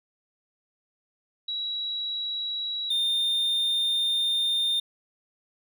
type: tone pair in turn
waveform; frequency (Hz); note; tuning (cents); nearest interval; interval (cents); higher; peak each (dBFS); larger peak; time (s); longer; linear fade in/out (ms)
sine / triangle; 3888 / 3628; B7 / A#7; -28 / -48; minor second; 120; first; -28 / -21; second; 1.48-2.9 / 2.9-4.8; second; 5
effects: none